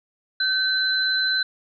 sine tone pair together, 1536 / 4044 Hz, G6 / B7, -36 / +40 cents, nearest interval octave + perfect fourth, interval 1676 cents, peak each -22 dBFS, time 0.4-1.43 s, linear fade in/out 5 ms, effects none

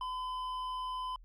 sine tone with hard clipping, 1014 Hz, B5, 45 cents sharp, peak -37 dBFS, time 0.01-1.16 s, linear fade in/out 2 ms, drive 7 dB, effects added 40 Hz sine -52 dBFS peak until 1.24 s

